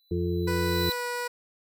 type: tone with exponential growth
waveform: square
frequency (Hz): 3983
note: B7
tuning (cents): +14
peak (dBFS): -27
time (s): 0-0.92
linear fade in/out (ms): 0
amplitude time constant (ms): 200
type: harmonic tone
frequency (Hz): 87.31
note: F2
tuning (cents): 0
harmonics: 1 / 2 / 4 / 5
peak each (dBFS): -29 / -31 / -29 / -34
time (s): 0.11-0.9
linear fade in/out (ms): 5
type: tone with pitch glide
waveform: 15% pulse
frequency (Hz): 493.9 to 486.8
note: B4 to B4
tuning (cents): 0 to -25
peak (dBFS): -23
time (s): 0.47-1.28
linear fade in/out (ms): 10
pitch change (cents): -25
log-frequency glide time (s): 0.82-1.05
effects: none